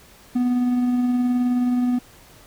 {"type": "tone with tremolo", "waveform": "triangle", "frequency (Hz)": 246.9, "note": "B3", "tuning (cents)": 0, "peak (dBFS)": -14, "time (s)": [0.35, 1.99], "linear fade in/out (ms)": 10, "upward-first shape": "triangle", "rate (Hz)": 19, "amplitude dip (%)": 30, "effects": ["pink hiss -49 dBFS RMS until 2.46 s"]}